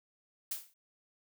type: noise with exponential decay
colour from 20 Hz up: blue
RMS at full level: -33 dBFS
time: 0.51-0.74 s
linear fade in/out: 5 ms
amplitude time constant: 48 ms
effects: none